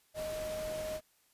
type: tone in noise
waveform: sine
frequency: 622.3 Hz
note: D#5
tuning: in tune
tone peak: -36 dBFS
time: 0.14-1.01 s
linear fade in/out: 50 ms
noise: pink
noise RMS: -45 dBFS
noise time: 0.14-1.01 s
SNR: +6 dB
effects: white hiss -70 dBFS RMS until 1.33 s + resampled to 32000 Hz